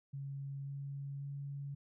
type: tone with pitch steps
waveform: sine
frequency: 138.59 / 139.63 / 140.69 Hz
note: C#3 / C#3 / C#3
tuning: 0 / +13 / +26 cents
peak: -40 dBFS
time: 0.13-1.75 s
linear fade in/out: 10 ms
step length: 540 ms
effects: none